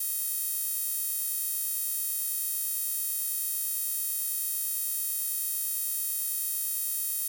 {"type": "tone with high-pass filter", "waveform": "sawtooth", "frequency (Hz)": 633, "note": "D#5", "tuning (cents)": 30, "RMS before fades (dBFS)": -31, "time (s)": [0, 7.28], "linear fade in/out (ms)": 5, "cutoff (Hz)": 11000, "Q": 1.6, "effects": []}